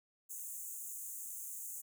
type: high-pass noise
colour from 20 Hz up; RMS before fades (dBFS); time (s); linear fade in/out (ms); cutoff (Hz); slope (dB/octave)
pink; -45; 0.29-1.82; 20; 6500; 96
effects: none